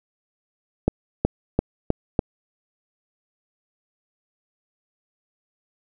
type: accelerating click train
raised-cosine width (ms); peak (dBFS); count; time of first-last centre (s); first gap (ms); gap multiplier
2; -4; 5; 0.88-2.192; 370; 0.92
effects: none